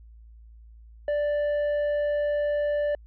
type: tone with tanh clipping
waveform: triangle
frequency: 587.3 Hz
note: D5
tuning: in tune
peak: -24 dBFS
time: 1.08-2.95 s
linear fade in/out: 2 ms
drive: 10 dB
effects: added 56 Hz sine -46 dBFS peak until 3.06 s